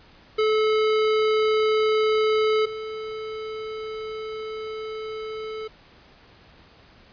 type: tone pair in turn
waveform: square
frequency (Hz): 432.8 / 435.6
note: A4 / A4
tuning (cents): -29 / -17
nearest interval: unison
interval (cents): 12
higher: second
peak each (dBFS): -19 / -31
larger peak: first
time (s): 0.38-2.66 / 2.66-5.68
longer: second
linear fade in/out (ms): 10
effects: pink hiss -52 dBFS RMS until 7.12 s + resampled to 11025 Hz